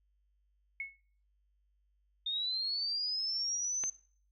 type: tone with exponential decay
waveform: sine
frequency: 2194 Hz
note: C#7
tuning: 18 cents flat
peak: -33 dBFS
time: 0.8-1 s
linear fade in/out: 2 ms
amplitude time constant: 42 ms
type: linear sweep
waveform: sine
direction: up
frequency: 3636 to 6272 Hz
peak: -32 dBFS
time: 2.26-3.9 s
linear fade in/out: 5 ms
type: click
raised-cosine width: 0.3 ms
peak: -25 dBFS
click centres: 3.838 s
effects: noise-tail reverb RT60 0.5 s tail -19 dB re dry + added 50 Hz sine -70 dBFS peak until 4.31 s